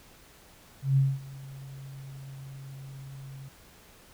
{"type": "tone with ADSR envelope", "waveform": "sine", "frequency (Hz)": 135.7, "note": "C#3", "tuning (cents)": -36, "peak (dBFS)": -18, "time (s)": [0.82, 3.49], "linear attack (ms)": 150, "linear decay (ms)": 220, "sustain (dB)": -22, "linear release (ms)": 11, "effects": ["pink hiss -55 dBFS RMS until 4.13 s"]}